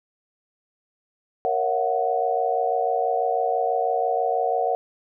sine chord, F# dominant seventh, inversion first, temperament equal with one note detuned, 466.2 / 554.4 / 673.9 / 740 Hz, A#4 / C#5 / E5 / F#5, 0 / 0 / +38 / 0 cents, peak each -26 / -28 / -27 / -23 dBFS, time 1.45-4.75 s, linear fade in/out 0 ms, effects none

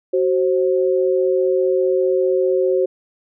sine tone pair together, 374.8 / 530 Hz, F#4 / C5, +22 / +22 cents, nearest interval tritone, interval 600 cents, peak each -16 / -18 dBFS, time 0.13-2.86 s, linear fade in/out 10 ms, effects none

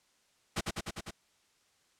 pink noise with echo, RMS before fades -32 dBFS, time 0.56-0.61 s, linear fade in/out 10 ms, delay 100 ms, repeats 5, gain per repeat -2 dB, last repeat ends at 1.11 s, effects white hiss -70 dBFS RMS until 1.99 s + low-pass 8000 Hz 12 dB/octave

